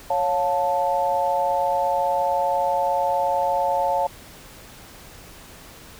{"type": "chord", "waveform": "sine", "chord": "Db augmented", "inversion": "none", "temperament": "equal with one note detuned", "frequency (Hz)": [554.4, 708.6, 880], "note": ["Db5", "F5", "A5"], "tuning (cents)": [0, 25, 0], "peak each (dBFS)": [-24, -24, -22], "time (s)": [0.1, 4.07], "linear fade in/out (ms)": 5, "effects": ["pink hiss -44 dBFS RMS until 5.99 s"]}